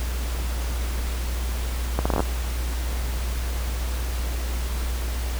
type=accelerating click train; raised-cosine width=1 ms; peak=-8 dBFS; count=8; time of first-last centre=1.99-2.204 s; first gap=65 ms; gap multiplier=0.73; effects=added 60 Hz sine -24 dBFS peak until 5.39 s + pink hiss -35 dBFS RMS until 5.39 s